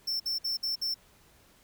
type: tone bursts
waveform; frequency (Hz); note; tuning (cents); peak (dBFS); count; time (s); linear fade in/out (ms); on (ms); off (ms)
square; 5380; E8; +34; -29; 5; 0.07-0.944; 10; 130; 56
effects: pink hiss -61 dBFS RMS until 1.63 s